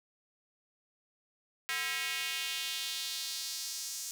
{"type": "tone with high-pass filter sweep", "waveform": "square", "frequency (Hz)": 146.83, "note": "D3", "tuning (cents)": 0, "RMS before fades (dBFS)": -37, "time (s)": [1.69, 4.11], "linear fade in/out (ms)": 0, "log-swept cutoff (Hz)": [1900, 6400], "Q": 1.9, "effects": []}